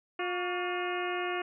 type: harmonic tone with a mistuned harmonic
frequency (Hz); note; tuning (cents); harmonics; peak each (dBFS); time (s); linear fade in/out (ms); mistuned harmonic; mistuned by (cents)
356.4; F4; +35; 1 / 2 / 3 / 4 / 5 / 6 / 7 / 8; -34 / -37 / -39 / -40 / -41 / -42 / -42 / -43; 0.19-1.42; 5; 3; +94
effects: none